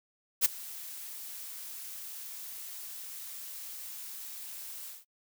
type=noise with ADSR envelope; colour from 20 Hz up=blue; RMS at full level=-21 dBFS; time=0.41-5.05 s; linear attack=43 ms; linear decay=11 ms; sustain=-22 dB; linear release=170 ms; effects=noise-tail reverb RT60 0.1 s tail -26 dB re dry